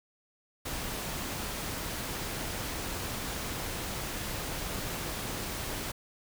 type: noise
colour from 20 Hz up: pink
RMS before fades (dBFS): -36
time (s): 0.65-5.92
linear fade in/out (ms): 10
effects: none